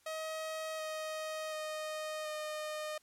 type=tone with pitch steps; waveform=sawtooth; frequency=633 / 626.1 / 619.3 / 612.5 Hz; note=D#5 / D#5 / D#5 / D#5; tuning=+30 / +11 / -8 / -27 cents; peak=-34 dBFS; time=0.06-2.98 s; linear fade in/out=5 ms; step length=730 ms; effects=white hiss -69 dBFS RMS until 3.02 s + low-pass 12000 Hz 12 dB/octave